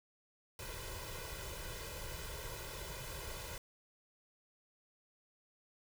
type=noise with comb filter; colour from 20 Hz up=pink; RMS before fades=-45 dBFS; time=0.59-3.58 s; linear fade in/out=2 ms; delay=2 ms; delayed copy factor=+0.9; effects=none